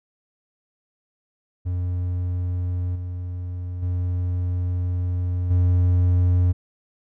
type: tone with level steps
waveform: triangle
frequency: 89.4 Hz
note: F2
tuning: 41 cents sharp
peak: -20 / -25 / -19 / -13 dBFS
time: 1.65-6.53 s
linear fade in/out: 20 ms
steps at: 2.95 / 3.82 / 5.5 s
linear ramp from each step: 10 ms
effects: none